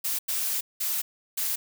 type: noise bursts at uneven times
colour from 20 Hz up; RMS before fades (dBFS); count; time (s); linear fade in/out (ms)
blue; -28; 4; 0.04-0.19 / 0.28-0.61 / 0.8-1.02 / 1.37-1.56; 10
effects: none